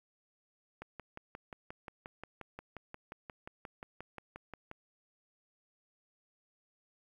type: click train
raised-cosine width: 0.5 ms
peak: -29 dBFS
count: 23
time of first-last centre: 0.82-4.714 s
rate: 5.65 Hz
effects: 10-bit